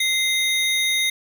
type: tone pair together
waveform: square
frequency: 2086 / 3720 Hz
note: C7 / A#7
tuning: -6 / -4 cents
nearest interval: minor seventh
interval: 1002 cents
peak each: -22 dBFS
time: 0-1.1 s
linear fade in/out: 5 ms
effects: none